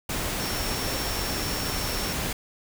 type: tone in noise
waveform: sine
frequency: 5460 Hz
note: F8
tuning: 40 cents flat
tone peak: -35 dBFS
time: 0.4-2.13 s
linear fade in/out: 5 ms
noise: pink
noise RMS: -29 dBFS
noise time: 0.09-2.33 s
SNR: -9 dB
effects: none